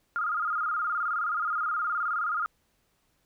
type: tone with vibrato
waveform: sine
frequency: 1324 Hz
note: E6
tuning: 7 cents sharp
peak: -26 dBFS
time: 0.16-2.46 s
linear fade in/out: 0 ms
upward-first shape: square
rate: 19 Hz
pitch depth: 95 cents each way
effects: pink hiss -71 dBFS RMS until 3.25 s